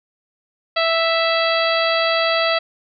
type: harmonic tone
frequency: 659.3 Hz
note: E5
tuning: in tune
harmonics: 1 / 2 / 3 / 4 / 5 / 6 / 7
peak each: -19 / -22 / -24 / -25 / -26 / -27 / -27 dBFS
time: 0.76-2.59 s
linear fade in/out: 10 ms
effects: none